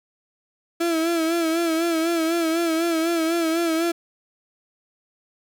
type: tone with vibrato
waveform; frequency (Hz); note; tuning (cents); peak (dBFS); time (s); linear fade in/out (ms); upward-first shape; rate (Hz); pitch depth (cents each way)
35% pulse; 330.7; E4; +6; -18; 0.8-3.92; 10; sine; 4; 59
effects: none